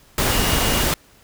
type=tone in noise; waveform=sine; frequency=2860 Hz; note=F7; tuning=41 cents sharp; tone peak=-28 dBFS; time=0.31-0.83 s; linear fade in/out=2 ms; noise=pink; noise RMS=-19 dBFS; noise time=0.18-0.94 s; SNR=-12 dB; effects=pink hiss -52 dBFS RMS until 1.23 s